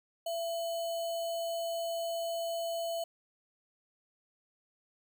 sine tone with sample-and-hold, 671 Hz, E5, 31 cents sharp, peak -32 dBFS, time 0.26-3.04 s, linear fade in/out 5 ms, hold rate 3675 Hz, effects none

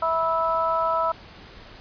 harmonic tone, 327.3 Hz, E4, 12 cents flat, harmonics 2 / 3 / 4, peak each -25 / -25 / -24 dBFS, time 0.02-1.12 s, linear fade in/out 5 ms, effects pink hiss -45 dBFS RMS until 1.8 s + resampled to 11025 Hz

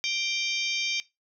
harmonic tone with a mistuned harmonic, 786 Hz, G5, 4 cents sharp, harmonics 3 / 4 / 5 / 6 / 7 / 8, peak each -30 / -32 / -34 / -36 / -37 / -38 dBFS, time 0.04-1 s, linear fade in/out 0 ms, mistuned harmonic 5, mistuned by -110 cents, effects noise-tail reverb RT60 0.2 s tail -18 dB re dry

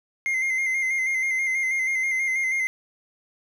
triangle tone with vibrato, 2093 Hz, C7, in tune, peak -20 dBFS, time 0.26-2.67 s, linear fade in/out 0 ms, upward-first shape square, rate 6.2 Hz, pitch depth 30 cents each way, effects none

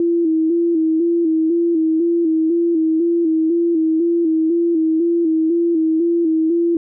sine tone with vibrato, 329.6 Hz, E4, in tune, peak -13 dBFS, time 0-6.77 s, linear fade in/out 2 ms, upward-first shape square, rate 2 Hz, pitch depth 54 cents each way, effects none

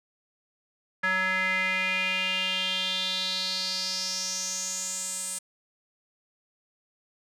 square tone with band-pass filter sweep, 186.9 Hz, F#3, 18 cents sharp, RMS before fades -29 dBFS, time 1.03-5.39 s, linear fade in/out 10 ms, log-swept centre 1700 to 8700 Hz, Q 5.1, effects none

